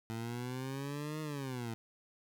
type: exponential two-way sweep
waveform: 20% pulse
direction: up then down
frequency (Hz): 111.6 to 156.4 to 111.6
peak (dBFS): -33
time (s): 0.1-1.74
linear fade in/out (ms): 0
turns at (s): 1.21
effects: none